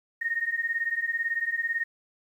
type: beating tone pair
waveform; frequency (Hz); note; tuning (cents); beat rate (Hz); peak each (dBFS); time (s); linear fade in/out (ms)
sine; 1840 / 1858; A#6 / A#6; -23 / -6; 18; -30 / -28; 0.21-1.84; 10
effects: 10-bit